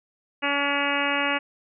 harmonic tone, 283.9 Hz, C#4, 41 cents sharp, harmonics 1 / 2 / 3 / 4 / 5 / 6 / 7 / 8 / 9 / 10, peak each -31 / -31 / -31 / -31 / -31 / -31 / -31 / -31 / -31 / -31 dBFS, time 0.42-1.39 s, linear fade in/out 20 ms, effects none

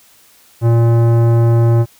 sine tone with tanh clipping, 116.4 Hz, A#2, 2 cents flat, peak -10 dBFS, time 0.61-1.86 s, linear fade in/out 50 ms, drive 16 dB, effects white hiss -48 dBFS RMS until 1.99 s

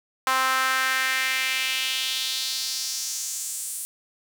sawtooth tone with high-pass filter sweep, 261.6 Hz, C4, in tune, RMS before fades -26 dBFS, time 0.27-3.85 s, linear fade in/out 0 ms, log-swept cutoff 1100 to 9400 Hz, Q 2.5, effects none

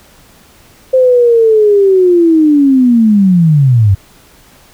sine linear sweep, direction down, 523.3 to 92.5 Hz, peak -4 dBFS, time 0.93-3.95 s, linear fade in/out 10 ms, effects pink hiss -43 dBFS RMS until 4.73 s

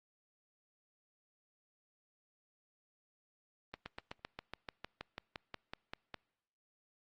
slowing click train, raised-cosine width 0.3 ms, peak -26 dBFS, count 16, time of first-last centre 3.74-6.143 s, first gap 120 ms, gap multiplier 1.04, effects noise-tail reverb RT60 1.0 s tail -26 dB re dry + Opus 24 kbps

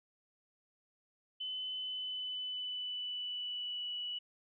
sine tone with pitch glide, 3026 to 2947 Hz, F#7 to F#7, +38 to -8 cents, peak -37 dBFS, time 1.4-4.19 s, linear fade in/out 10 ms, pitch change -46 cents, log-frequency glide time 1.76-3.91 s, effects none

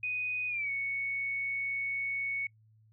sine tone with pitch glide, 2491 to 2219 Hz, D#7 to C#7, +1 to +1 cents, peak -31 dBFS, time 0.03-2.47 s, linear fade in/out 5 ms, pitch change -200 cents, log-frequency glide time 0.48-0.7 s, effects noise-tail reverb RT60 0.1 s tail -26 dB re dry + added 109 Hz sine -60 dBFS peak until 2.92 s

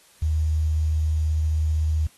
sine tone with quantisation, 78 Hz, D#2, 5 cents sharp, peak -19 dBFS, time 0.22-2.07 s, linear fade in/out 5 ms, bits 8, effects white hiss -55 dBFS RMS until 2.17 s + AAC 32 kbps

